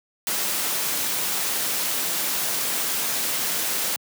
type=noise; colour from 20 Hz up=white; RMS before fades=-25 dBFS; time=0.27-3.96 s; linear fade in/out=0 ms; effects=high-pass 150 Hz 12 dB/octave